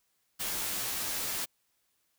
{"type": "noise with comb filter", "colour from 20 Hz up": "white", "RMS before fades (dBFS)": -34, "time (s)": [0.39, 1.46], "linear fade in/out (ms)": 20, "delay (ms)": 13, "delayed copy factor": -0.75, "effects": ["white hiss -75 dBFS RMS until 2.18 s"]}